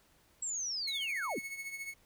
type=linear sweep; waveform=sine; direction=down; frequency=7760 to 173 Hz; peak=-34 dBFS; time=0.42-1.39 s; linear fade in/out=5 ms
type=tone with tremolo; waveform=45% pulse; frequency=2200 Hz; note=C#7; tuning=14 cents flat; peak=-37 dBFS; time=0.87-1.94 s; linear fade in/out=10 ms; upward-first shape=triangle; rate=14 Hz; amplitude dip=70%
effects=pink hiss -67 dBFS RMS until 2.05 s